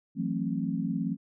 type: chord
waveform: sine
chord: F# half-diminished seventh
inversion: third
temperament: just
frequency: 166.5 / 185 / 222 / 266.4 Hz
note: E3 / F#3 / A3 / C4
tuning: +18 / 0 / +16 / +31 cents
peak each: -33 dBFS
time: 0.15-1.17 s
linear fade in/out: 50 ms
effects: none